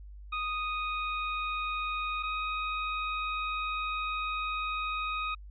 25% pulse tone pair in turn, 1244.5 / 1253.2 Hz, D#6 / D#6, 0 / +12 cents, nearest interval unison, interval 12 cents, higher second, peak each -27 dBFS, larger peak neither, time 0.32-2.23 / 2.23-5.35 s, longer second, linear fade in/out 10 ms, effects added 50 Hz sine -44 dBFS peak until 5.5 s + resampled to 11025 Hz

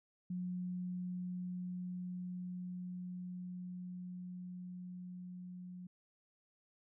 sine tone with level ramp, 180.4 Hz, F#3, 44 cents flat, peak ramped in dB -37 to -46 dBFS, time 0.3-5.87 s, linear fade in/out 5 ms, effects none

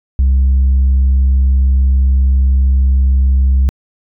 sine tone, 66.2 Hz, C2, 21 cents sharp, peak -5 dBFS, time 0.19-3.69 s, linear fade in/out 0 ms, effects tanh soft clip ceiling -6 dBFS

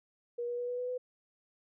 sine tone with pitch steps, 478.2 / 482.6 / 487.1 / 491.6 / 496.2 / 500.8 Hz, A#4 / B4 / B4 / B4 / B4 / B4, +44 / -40 / -24 / -8 / +8 / +24 cents, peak -33 dBFS, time 0.38-0.98 s, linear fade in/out 10 ms, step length 100 ms, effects none

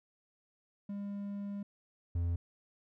triangle tone pair in turn, 201.5 / 85.7 Hz, G3 / F2, +48 / -32 cents, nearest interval octave + minor third, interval 1480 cents, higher first, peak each -35 / -28 dBFS, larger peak second, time 0.89-1.63 / 2.15-2.36 s, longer first, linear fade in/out 5 ms, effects none

